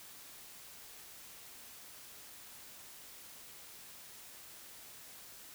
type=silence; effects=white hiss -53 dBFS RMS until 5.54 s